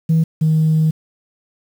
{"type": "tone pair in turn", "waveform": "sine", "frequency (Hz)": [161.4, 157.53], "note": ["E3", "D#3"], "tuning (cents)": [-36, 22], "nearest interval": "unison", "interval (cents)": 42, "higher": "first", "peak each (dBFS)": [-9, -10], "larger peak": "first", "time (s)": [[0.09, 0.24], [0.41, 0.91]], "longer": "second", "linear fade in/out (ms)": 10, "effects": ["tanh soft clip ceiling -8 dBFS", "7-bit"]}